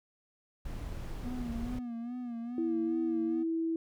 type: noise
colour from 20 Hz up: brown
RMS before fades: -39 dBFS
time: 0.65-1.79 s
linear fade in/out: 5 ms
type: tone with vibrato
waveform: triangle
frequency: 240 Hz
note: B3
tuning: 49 cents flat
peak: -34 dBFS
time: 1.24-3.44 s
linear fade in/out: 20 ms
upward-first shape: sine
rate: 2.4 Hz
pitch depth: 69 cents each way
type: tone with pitch glide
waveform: sine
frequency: 329.6 to 327.5 Hz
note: E4 to E4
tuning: 0 to -11 cents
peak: -29 dBFS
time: 2.58-3.76 s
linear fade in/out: 2 ms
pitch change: -11 cents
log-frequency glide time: 2.71-3.09 s
effects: none